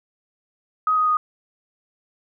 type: tone with pitch steps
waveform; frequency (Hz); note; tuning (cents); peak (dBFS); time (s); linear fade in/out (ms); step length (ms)
sine; 1259 / 1248 / 1238; D#6 / D#6 / D#6; +20 / +5 / -9; -16; 0.87-1.17; 2; 100
effects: none